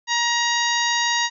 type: harmonic tone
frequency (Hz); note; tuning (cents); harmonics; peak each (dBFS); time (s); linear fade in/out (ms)
946; A#5; +25; 1 / 2 / 3 / 4 / 5 / 6 / 7; -24 / -23 / -29 / -26 / -29 / -32 / -28; 0.07-1.3; 50
effects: none